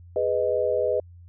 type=chord; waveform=sine; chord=G# minor; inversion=none; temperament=just; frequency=415.3 / 498.4 / 623 Hz; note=G#4 / B4 / D#5; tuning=0 / +16 / +2 cents; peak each=-27 / -24 / -25 dBFS; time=0.16-1 s; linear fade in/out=2 ms; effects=added 87 Hz sine -44 dBFS peak until 1.28 s